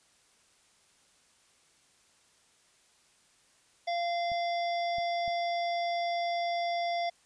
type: harmonic tone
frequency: 690 Hz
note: F5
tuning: 21 cents flat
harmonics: 1 / 3 / 5 / 7 / 8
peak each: -29 / -39 / -43 / -46 / -47 dBFS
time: 3.87-7.1 s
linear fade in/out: 10 ms
type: clicks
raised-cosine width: 5 ms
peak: -36 dBFS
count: 3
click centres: 4.318 / 4.984 / 5.279 s
effects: white hiss -65 dBFS RMS until 7.25 s + resampled to 22050 Hz